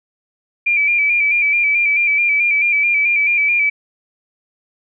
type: tone with vibrato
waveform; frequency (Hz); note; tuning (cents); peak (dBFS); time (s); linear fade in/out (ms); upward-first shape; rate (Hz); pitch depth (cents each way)
sine; 2349; D7; 0; -12; 0.66-3.7; 10; square; 4.6; 37
effects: none